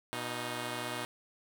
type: tone pair together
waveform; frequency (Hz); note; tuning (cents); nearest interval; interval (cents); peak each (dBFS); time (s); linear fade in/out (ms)
5% pulse; 121.5 / 311.2; B2 / D#4; -28 / 0; octave + major third; 1628; -27 / -27; 0.13-1.05; 0
effects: none